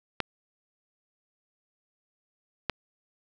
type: clicks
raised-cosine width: 0.3 ms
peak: -10 dBFS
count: 2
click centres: 0.203 / 2.697 s
effects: none